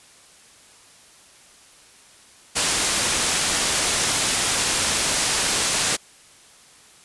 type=low-pass noise; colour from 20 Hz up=white; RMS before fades=-22 dBFS; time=2.55-5.97 s; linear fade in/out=20 ms; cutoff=10000 Hz; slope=24 dB/octave; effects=white hiss -50 dBFS RMS until 7.04 s + resampled to 24000 Hz